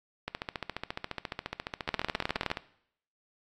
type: two click trains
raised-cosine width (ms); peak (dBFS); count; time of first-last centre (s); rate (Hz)
0.3; -12 / -17; 13 / 34; 1.89-2.515 / 0.28-2.572; 19.2 / 14.4
effects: noise-tail reverb RT60 0.7 s tail -18 dB re dry + AAC 64 kbps